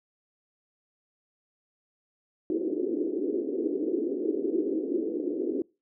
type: band-pass noise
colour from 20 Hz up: pink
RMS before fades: -29 dBFS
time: 2.5-5.62 s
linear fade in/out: 2 ms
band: 290 to 420 Hz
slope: 48 dB/octave
effects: noise-tail reverb RT60 0.3 s tail -25 dB re dry